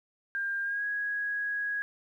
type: tone with pitch glide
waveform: sine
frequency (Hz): 1600 to 1658.3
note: G6 to G#6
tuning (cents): +35 to -3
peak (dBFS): -29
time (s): 0.35-1.82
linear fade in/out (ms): 0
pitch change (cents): +62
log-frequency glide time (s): 0.63-0.85
effects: 11-bit